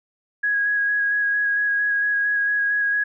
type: tone with vibrato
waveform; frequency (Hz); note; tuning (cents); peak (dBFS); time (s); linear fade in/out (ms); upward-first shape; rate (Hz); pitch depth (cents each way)
sine; 1657; G#6; -4; -18; 0.43-3.04; 10; square; 4.4; 12
effects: none